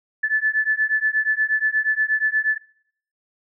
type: beating tone pair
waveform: sine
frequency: 1736 / 1744.4 Hz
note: A6 / A6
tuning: -24 / -15 cents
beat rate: 8.4 Hz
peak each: -21 dBFS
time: 0.23-2.58 s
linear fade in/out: 10 ms
effects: noise-tail reverb RT60 0.6 s tail -19 dB re dry